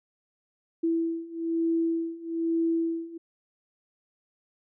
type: beating tone pair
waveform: sine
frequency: 330 / 331.1 Hz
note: E4 / E4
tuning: +2 / +8 cents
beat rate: 1.1 Hz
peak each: -29 / -27 dBFS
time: 0.83-3.18 s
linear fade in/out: 10 ms
effects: none